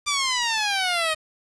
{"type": "exponential sweep", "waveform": "10% pulse", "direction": "down", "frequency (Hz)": [1189, 618], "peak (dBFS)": -13, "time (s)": [0.06, 1.15], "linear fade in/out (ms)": 20, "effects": ["resampled to 22050 Hz", "7-bit"]}